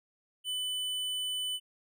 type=tone with hard clipping; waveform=sine; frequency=3000 Hz; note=F#7; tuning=23 cents sharp; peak=-33 dBFS; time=0.44-1.6 s; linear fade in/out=50 ms; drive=12 dB; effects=none